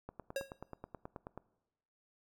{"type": "click train", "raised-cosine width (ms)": 1, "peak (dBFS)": -30, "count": 13, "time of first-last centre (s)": [0.09, 1.376], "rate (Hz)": 9.33}
{"type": "tone with exponential decay", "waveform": "square", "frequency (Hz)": 545, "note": "C#5", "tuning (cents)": -29, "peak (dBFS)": -32, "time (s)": [0.36, 0.54], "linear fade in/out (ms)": 2, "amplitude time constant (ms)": 39}
{"effects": ["noise-tail reverb RT60 1.0 s tail -21 dB re dry"]}